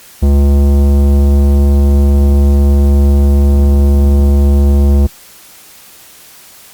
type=tone with tanh clipping; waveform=sine; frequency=70.5 Hz; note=C#2; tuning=30 cents sharp; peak=-7 dBFS; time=0.22-5.07 s; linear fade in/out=10 ms; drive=16 dB; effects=white hiss -38 dBFS RMS until 6.73 s + Opus 48 kbps